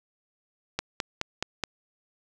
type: click train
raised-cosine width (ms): 0.2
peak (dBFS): -10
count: 5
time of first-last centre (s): 0.79-1.637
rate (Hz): 4.72
effects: none